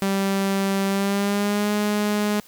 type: tone with pitch glide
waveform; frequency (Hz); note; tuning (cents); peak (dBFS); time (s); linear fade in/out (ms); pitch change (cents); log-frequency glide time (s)
sawtooth; 195.5 to 208.3; G3 to G#3; -4 to +5; -16; 0.02-2.4; 0; +109; 0.87-1.72
effects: white hiss -50 dBFS RMS until 2.47 s